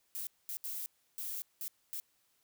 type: noise bursts at uneven times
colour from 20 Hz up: violet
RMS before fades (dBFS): -40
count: 6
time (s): 0.15-0.27 / 0.49-0.57 / 0.64-0.86 / 1.18-1.42 / 1.61-1.68 / 1.93-2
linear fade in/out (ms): 0
effects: white hiss -74 dBFS RMS until 2.43 s